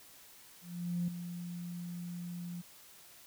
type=tone with ADSR envelope; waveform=sine; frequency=174.61 Hz; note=F3; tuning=in tune; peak=-29 dBFS; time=0.61-2.62 s; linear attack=470 ms; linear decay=4 ms; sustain=-10 dB; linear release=17 ms; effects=tanh soft clip ceiling -26 dBFS + white hiss -57 dBFS RMS until 3.26 s